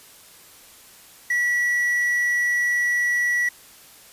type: tone with quantisation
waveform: triangle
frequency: 1942 Hz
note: B6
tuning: 30 cents flat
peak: -17 dBFS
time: 1.3-3.49 s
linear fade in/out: 5 ms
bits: 7
effects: white hiss -48 dBFS RMS until 4.12 s + resampled to 32000 Hz